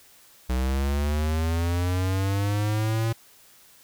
square linear sweep, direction up, 62 to 114.6 Hz, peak -23 dBFS, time 0.49-3.13 s, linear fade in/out 10 ms, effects white hiss -54 dBFS RMS until 3.83 s

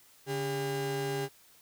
35% pulse tone pair together, 142.48 / 403 Hz, C#3 / G4, +48 / +48 cents, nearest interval octave + tritone, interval 1800 cents, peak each -34 / -31 dBFS, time 0.26-1.29 s, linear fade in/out 50 ms, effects white hiss -60 dBFS RMS until 1.61 s

